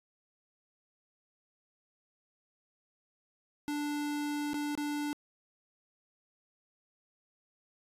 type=tone with dropouts; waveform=square; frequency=293.7 Hz; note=D4; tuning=in tune; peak=-33 dBFS; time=3.68-5.13 s; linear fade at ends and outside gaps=0 ms; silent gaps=4.533-4.542 / 4.752-4.776 s; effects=resampled to 32000 Hz